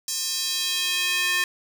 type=tone with high-pass filter sweep; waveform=square; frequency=359.4 Hz; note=F4; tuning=50 cents sharp; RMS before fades=-25 dBFS; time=0.08-1.44 s; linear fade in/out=2 ms; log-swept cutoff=5900 to 1900 Hz; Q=1.9; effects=none